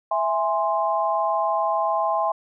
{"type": "chord", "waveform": "sine", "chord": "E augmented", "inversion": "none", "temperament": "equal with one note detuned", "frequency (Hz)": [659.3, 826.3, 1046.5], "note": ["E5", "G#5", "B#5"], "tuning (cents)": [0, -9, 0], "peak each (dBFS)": -24, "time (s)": [0.11, 2.32], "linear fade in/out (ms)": 5, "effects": []}